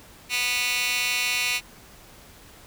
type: tone with high-pass filter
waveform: 15% pulse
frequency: 246.1 Hz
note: B3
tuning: 6 cents flat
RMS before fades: -25 dBFS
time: 0.29-1.61 s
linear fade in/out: 50 ms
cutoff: 2600 Hz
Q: 2
effects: pink hiss -49 dBFS RMS until 2.66 s